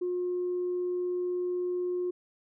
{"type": "tone", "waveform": "sine", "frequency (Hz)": 358.4, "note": "F4", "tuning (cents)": 45, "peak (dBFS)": -27, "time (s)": [0.01, 2.11], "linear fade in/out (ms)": 10, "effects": ["tanh soft clip ceiling -24 dBFS"]}